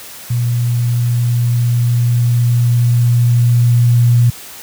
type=tone with level ramp; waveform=sine; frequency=120 Hz; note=B2; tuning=49 cents flat; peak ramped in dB=-12 to -6 dBFS; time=0.3-4.3 s; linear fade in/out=5 ms; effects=white hiss -33 dBFS RMS until 4.62 s + high-pass 60 Hz 12 dB/octave